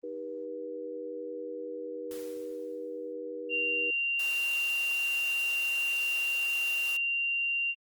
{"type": "chord", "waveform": "sine", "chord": "Eb augmented", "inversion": "none", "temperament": "equal with one note detuned", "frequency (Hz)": [311.1, 392, 482.9], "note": ["Eb4", "G4", "B4"], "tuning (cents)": [0, 0, -39], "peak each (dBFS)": [-43, -43, -37], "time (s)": [0.03, 3.91], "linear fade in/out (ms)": 10}
{"type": "noise with exponential decay", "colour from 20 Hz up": "white", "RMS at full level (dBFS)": -47, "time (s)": [2.11, 3.13], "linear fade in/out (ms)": 1, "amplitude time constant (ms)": 220}
{"type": "tone", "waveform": "sine", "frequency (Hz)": 2771, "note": "F7", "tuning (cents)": -14, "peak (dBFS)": -27, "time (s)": [3.49, 7.75], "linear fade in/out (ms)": 50}
{"type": "high-pass noise", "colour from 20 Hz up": "white", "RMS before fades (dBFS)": -43, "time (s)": [4.19, 6.97], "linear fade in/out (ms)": 5, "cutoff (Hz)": 410, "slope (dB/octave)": 24}
{"effects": ["Opus 24 kbps"]}